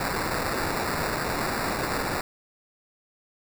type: noise with sample-and-hold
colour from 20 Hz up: white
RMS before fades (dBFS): -28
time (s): 0-2.21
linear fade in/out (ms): 2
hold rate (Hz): 3150
effects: none